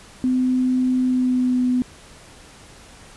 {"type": "tone with pitch glide", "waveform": "sine", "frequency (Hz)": [254.9, 250.5], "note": ["C4", "B3"], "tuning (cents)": [-45, 25], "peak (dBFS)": -16, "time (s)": [0.24, 1.82], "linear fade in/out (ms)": 0, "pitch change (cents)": -30, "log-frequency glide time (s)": [1, 1.64], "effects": ["pink hiss -45 dBFS RMS until 3.16 s", "resampled to 24000 Hz"]}